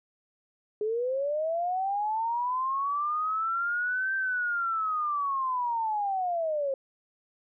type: linear two-way sweep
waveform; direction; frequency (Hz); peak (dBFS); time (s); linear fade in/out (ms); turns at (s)
sine; up then down; 415.3 to 1568 to 530; -26; 0.81-6.74; 2; 4.15
effects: none